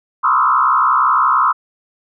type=tone with frequency modulation; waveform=sine; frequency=1174.7 Hz; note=D6; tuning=in tune; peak=-10 dBFS; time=0.23-1.53 s; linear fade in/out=20 ms; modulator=65.7 Hz; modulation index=2.8; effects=none